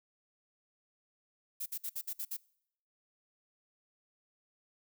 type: noise bursts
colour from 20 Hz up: violet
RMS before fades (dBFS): -38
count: 7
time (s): 1.6-2.369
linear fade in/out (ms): 10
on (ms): 61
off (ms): 57
effects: noise-tail reverb RT60 0.7 s tail -24 dB re dry